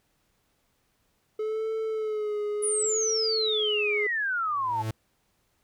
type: tone with vibrato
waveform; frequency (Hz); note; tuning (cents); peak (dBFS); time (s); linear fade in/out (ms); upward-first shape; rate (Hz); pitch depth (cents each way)
triangle; 429.3; A4; -43; -25; 1.39-4.07; 5; sine; 0.69; 52
type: exponential sweep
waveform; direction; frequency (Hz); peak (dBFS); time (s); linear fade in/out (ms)
sine; down; 9956 to 852; -25; 2.62-4.83; 20
type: tone with exponential growth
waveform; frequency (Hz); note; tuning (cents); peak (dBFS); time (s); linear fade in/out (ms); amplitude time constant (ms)
45% pulse; 110; A2; 0; -26; 4.47-4.91; 5; 95
effects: pink hiss -71 dBFS RMS until 5.63 s